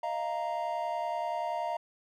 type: chord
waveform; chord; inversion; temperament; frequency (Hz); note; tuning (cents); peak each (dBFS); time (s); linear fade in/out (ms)
triangle; Eb suspended second; none; equal with one note detuned; 622.3 / 692.8 / 932.3; Eb5 / F5 / Bb5; 0 / -14 / 0; -35 / -32 / -33; 0.03-1.77; 5
effects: none